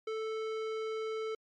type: tone with tanh clipping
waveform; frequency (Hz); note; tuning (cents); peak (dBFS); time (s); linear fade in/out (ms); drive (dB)
sine; 440; A4; 0; -36; 0.07-1.35; 5; 17
effects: MP3 96 kbps